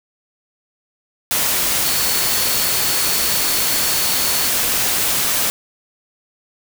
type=tone in noise; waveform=sine; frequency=4415 Hz; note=C#8; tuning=8 cents flat; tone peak=-26 dBFS; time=1.85-4.49 s; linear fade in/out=0 ms; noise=white; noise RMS=-18 dBFS; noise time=1.31-5.5 s; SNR=-11 dB; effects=none